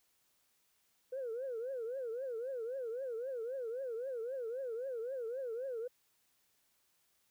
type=tone with vibrato; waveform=sine; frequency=492.6 Hz; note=B4; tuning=5 cents flat; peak=-36 dBFS; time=1.12-5.88 s; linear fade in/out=10 ms; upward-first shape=triangle; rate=3.8 Hz; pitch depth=210 cents each way; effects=tanh soft clip ceiling -34 dBFS + white hiss -75 dBFS RMS until 7.3 s